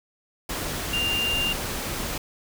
sine tone in noise, 2794 Hz, F7, in tune, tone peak -23 dBFS, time 0.93-1.53 s, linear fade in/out 5 ms, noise pink, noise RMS -30 dBFS, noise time 0.49-2.18 s, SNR +4 dB, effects none

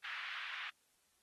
pink band-pass noise, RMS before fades -45 dBFS, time 0.04-0.7 s, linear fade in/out 5 ms, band 1400 to 3000 Hz, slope 24 dB/octave, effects white hiss -75 dBFS RMS until 1.22 s + AAC 32 kbps

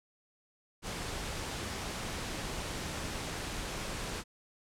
pink noise, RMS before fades -38 dBFS, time 0.82-4.24 s, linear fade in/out 50 ms, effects low-pass 9000 Hz 12 dB/octave

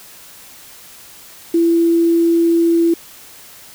sine tone with quantisation, 335.6 Hz, E4, 31 cents sharp, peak -10 dBFS, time 1.54-2.94 s, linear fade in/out 5 ms, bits 6, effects white hiss -40 dBFS RMS until 3.74 s

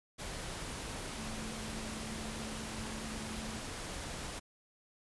sine tone in noise, 220 Hz, A3, in tune, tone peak -44 dBFS, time 1.17-3.61 s, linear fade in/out 20 ms, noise pink, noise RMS -42 dBFS, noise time 0.18-4.4 s, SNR -5 dB, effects resampled to 24000 Hz

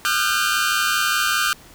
sawtooth tone cluster, 1213 / 1379 / 1491 / 1576 Hz, D#6 / F6 / F#6 / G6, -44 / -22 / +13 / +9 cents, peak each -20 dBFS, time 0.05-1.53 s, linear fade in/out 0 ms, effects pink hiss -46 dBFS RMS until 1.74 s

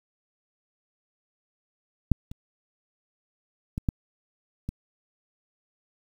clicks, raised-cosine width 5 ms, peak -6 / -26 / -17 / -11 / -18 dBFS, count 5, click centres 2.117 / 2.315 / 3.779 / 3.888 / 4.69 s, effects 8-bit

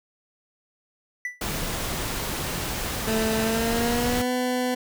triangle tone with exponential decay, 1975.5 Hz, B6, in tune, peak -22 dBFS, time 1.25-1.43 s, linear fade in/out 2 ms, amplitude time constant 37 ms
pink noise, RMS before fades -29 dBFS, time 1.41-4.22 s, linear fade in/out 5 ms
20% pulse tone with pitch glide, 220.8 to 250.7 Hz, A3 to B3, +6 to +26 cents, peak -18 dBFS, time 3.07-4.75 s, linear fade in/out 10 ms, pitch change +220 cents, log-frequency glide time 3.4-4.3 s
effects none

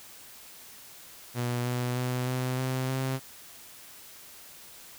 sawtooth tone with pitch steps, 121.6 / 123.58 / 125.6 / 127.65 / 129.73 / 131.84 Hz, B2 / B2 / B2 / C3 / C3 / C3, -26 / +2 / +30 / -42 / -14 / +14 cents, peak -24 dBFS, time 1.34-3.2 s, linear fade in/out 50 ms, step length 310 ms, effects white hiss -49 dBFS RMS until 4.98 s

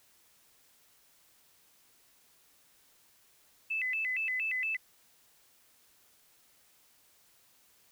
sine tone with vibrato, 2302 Hz, D7, 35 cents flat, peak -30 dBFS, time 3.7-4.77 s, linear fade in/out 10 ms, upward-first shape square, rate 4.3 Hz, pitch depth 230 cents each way, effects white hiss -65 dBFS RMS until 7.91 s

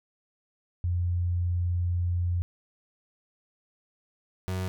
sine / 35% pulse tone pair in turn, 87.9 / 92.98 Hz, F2 / F#2, +12 / +9 cents, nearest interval minor second, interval 97 cents, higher second, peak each -24 / -27 dBFS, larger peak first, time 0.84-2.42 / 4.48-4.68 s, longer first, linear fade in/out 0 ms, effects none

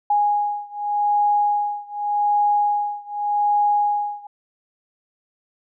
sine beating tone pair, 826 / 826.85 Hz, G#5 / G#5, -10 / -8 cents, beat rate 0.85 Hz, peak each -20 / -21 dBFS, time 0.1-4.27 s, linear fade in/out 5 ms, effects none

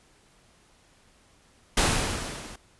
pink noise with level ramp, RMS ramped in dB -20 to -43 dBFS, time 1.77-2.56 s, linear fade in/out 5 ms, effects pink hiss -60 dBFS RMS until 2.79 s + resampled to 24000 Hz

